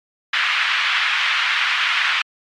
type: band-pass noise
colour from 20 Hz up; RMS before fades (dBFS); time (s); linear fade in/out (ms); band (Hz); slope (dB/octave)
white; -19; 0.33-2.22; 5; 1200 to 3000; 24
effects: MP3 64 kbps